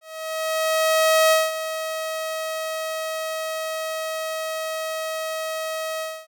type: tone with ADSR envelope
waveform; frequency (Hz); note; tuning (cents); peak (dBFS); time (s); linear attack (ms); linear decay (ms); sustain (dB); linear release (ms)
sawtooth; 637; D#5; +41; -10; 0.01-6.27; 1300; 200; -12; 260
effects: none